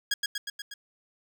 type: tone with echo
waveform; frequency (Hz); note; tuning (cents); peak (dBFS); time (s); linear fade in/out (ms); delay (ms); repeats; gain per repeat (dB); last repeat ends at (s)
15% pulse; 1647; G#6; -15; -17; 0.11-0.14; 5; 120; 5; -3; 0.74
effects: none